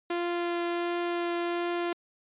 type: tone with vibrato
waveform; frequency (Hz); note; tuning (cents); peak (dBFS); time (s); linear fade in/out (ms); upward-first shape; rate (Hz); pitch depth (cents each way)
sawtooth; 346; F4; -16; -24; 0.1-1.93; 5; triangle; 1.4; 8
effects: resampled to 8000 Hz